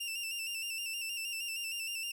sawtooth tone with vibrato, 2727 Hz, F7, 42 cents flat, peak -33 dBFS, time 0-2.12 s, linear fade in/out 10 ms, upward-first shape square, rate 6.4 Hz, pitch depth 44 cents each way, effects none

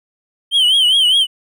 triangle tone with vibrato, 3100 Hz, G7, 20 cents flat, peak -8 dBFS, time 0.51-1.27 s, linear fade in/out 50 ms, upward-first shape triangle, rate 4.9 Hz, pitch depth 130 cents each way, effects none

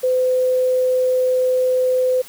sine tone, 509 Hz, C5, 48 cents flat, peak -14 dBFS, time 0.03-2.22 s, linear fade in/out 10 ms, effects white hiss -41 dBFS RMS until 2.28 s

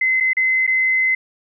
sine tone with dropouts, 2051 Hz, C7, 35 cents flat, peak -14 dBFS, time 0.01-1.15 s, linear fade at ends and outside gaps 5 ms, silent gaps 0.202-0.206 / 0.333-0.368 / 0.667-0.675 s, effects none

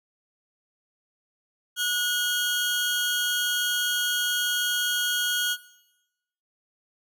sawtooth tone pair together, 1457 / 3253 Hz, F#6 / G#7, -27 / -37 cents, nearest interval octave + major second, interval 1390 cents, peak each -24 / -23 dBFS, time 1.76-5.57 s, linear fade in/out 50 ms, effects noise-tail reverb RT60 0.9 s tail -17 dB re dry

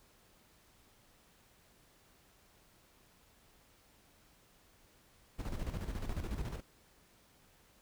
brown noise with tremolo, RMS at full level -37 dBFS, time 5.38-6.61 s, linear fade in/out 20 ms, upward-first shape square, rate 14 Hz, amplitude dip 55%, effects pink hiss -66 dBFS RMS until 7.81 s

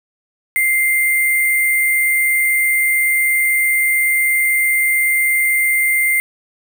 sine tone with sample-and-hold, 2093 Hz, C7, in tune, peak -12 dBFS, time 0.56-6.2 s, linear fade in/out 0 ms, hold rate 11025 Hz, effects none

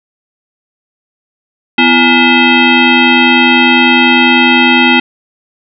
sine tone with frequency modulation, 1425 Hz, F6, 34 cents sharp, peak -4 dBFS, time 1.78-5 s, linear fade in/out 5 ms, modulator 588 Hz, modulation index 3, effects none

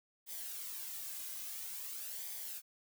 blue noise with flanger, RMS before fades -44 dBFS, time 0.26-2.62 s, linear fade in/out 50 ms, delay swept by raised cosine 0.72 to 2.22 ms, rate 0.49 Hz, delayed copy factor -0.5, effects none

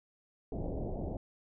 pink low-pass noise, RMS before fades -37 dBFS, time 0.52-1.17 s, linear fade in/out 2 ms, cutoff 730 Hz, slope 48 dB/octave, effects none

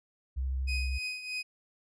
sine tone with vibrato, 65.6 Hz, C2, 5 cents sharp, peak -29 dBFS, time 0.36-0.99 s, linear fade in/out 20 ms, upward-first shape triangle, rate 13 Hz, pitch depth 26 cents each way
30% pulse tone with tremolo, 2503 Hz, D#7, 10 cents sharp, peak -29 dBFS, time 0.67-1.43 s, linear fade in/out 20 ms, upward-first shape triangle, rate 3.2 Hz, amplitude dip 70%
effects resampled to 22050 Hz

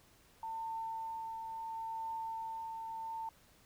sine tone with tremolo, 899 Hz, A5, 37 cents sharp, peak -37 dBFS, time 0.43-3.29 s, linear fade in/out 2 ms, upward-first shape triangle, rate 0.74 Hz, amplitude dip 35%, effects pink hiss -65 dBFS RMS until 3.65 s

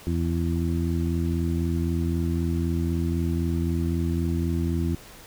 harmonic tone, 83.9 Hz, E2, 31 cents sharp, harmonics 1 / 2 / 3 / 4, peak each -25 / -28 / -30 / -31 dBFS, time 0.07-4.95 s, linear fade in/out 0 ms, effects pink hiss -46 dBFS RMS until 5.26 s

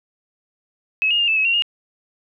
sine tone with pitch steps, 2575 / 2848 / 2808 / 2632 / 2567 / 2744 / 2844 Hz, E7 / F7 / F7 / E7 / E7 / F7 / F7, -41 / +33 / +9 / -3 / -47 / -31 / +31 cents, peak -15 dBFS, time 1.02-1.622 s, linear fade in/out 0 ms, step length 86 ms, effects none

